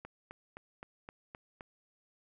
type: click train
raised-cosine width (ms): 0.5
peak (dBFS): -30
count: 7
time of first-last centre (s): 0.05-1.608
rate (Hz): 3.85
effects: none